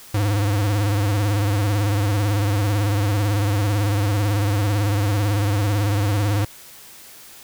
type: tone with vibrato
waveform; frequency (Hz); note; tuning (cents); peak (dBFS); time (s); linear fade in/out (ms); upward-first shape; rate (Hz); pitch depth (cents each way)
square; 102.3; G#2; -26; -18; 0.14-6.45; 5; sine; 18; 91
effects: white hiss -43 dBFS RMS until 7.43 s